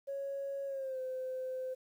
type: tone with pitch glide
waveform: sine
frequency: 553 to 516 Hz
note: C#5 to C5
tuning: -4 to -24 cents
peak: -35 dBFS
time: 0.07-1.75 s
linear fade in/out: 20 ms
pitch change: -120 cents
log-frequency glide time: 0.66-1 s
effects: tanh soft clip ceiling -32 dBFS + 11-bit